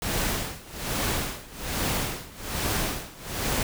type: noise with tremolo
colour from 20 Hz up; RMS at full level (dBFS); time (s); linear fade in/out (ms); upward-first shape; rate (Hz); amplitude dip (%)
pink; -26; 0.02-3.63; 2; sine; 1.2; 90
effects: none